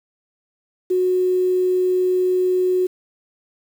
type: tone with quantisation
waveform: sine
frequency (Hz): 366.8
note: F#4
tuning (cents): -15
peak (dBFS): -15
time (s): 0.9-2.87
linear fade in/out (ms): 10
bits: 7
effects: none